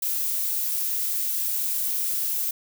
violet noise, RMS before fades -26 dBFS, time 0.02-2.51 s, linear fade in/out 5 ms, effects none

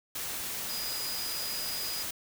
sine tone in noise, 4933 Hz, D#8, 16 cents flat, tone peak -36 dBFS, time 0.69-2.03 s, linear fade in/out 5 ms, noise white, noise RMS -36 dBFS, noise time 0.15-2.11 s, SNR -3 dB, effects none

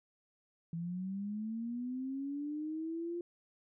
sine linear sweep, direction up, 164.1 to 349.2 Hz, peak -36 dBFS, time 0.73-3.21 s, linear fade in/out 2 ms, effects none

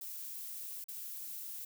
violet noise with dropouts, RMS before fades -44 dBFS, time 0.01-1.65 s, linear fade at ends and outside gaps 5 ms, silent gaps 0.842-0.884 s, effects none

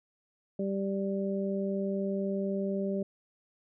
harmonic tone, 196 Hz, G3, in tune, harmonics 1 / 2 / 3, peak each -31 / -34 / -36 dBFS, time 0.59-3.03 s, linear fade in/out 5 ms, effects none

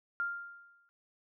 sine tone with exponential decay, 1396.9 Hz, F6, in tune, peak -29 dBFS, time 0.2-0.89 s, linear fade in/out 0 ms, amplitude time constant 150 ms, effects none

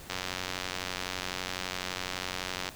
click train, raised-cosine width 0.2 ms, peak -15 dBFS, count 239, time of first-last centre 0.1-2.69 s, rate 91.9 Hz, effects pink hiss -48 dBFS RMS until 2.75 s

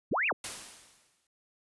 sine linear two-way sweep, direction up then down, 53 to 2800 to 53 Hz, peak -26 dBFS, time 0.11-0.33 s, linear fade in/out 10 ms, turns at 0.27 s
white noise with exponential decay, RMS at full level -36 dBFS, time 0.44-1.27 s, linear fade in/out 2 ms, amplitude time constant 180 ms
effects resampled to 24000 Hz

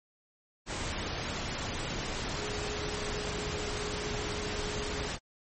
sine tone in noise, 418.5 Hz, G#4, 13 cents sharp, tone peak -39 dBFS, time 2.34-5.1 s, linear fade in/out 50 ms, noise pink, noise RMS -35 dBFS, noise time 0.66-5.19 s, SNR -7 dB, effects MP3 32 kbps

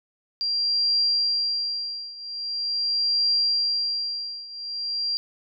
sine tone with tremolo, 4751 Hz, D8, 19 cents sharp, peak -18 dBFS, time 0.41-5.17 s, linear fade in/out 0 ms, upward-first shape triangle, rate 0.43 Hz, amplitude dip 90%, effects none

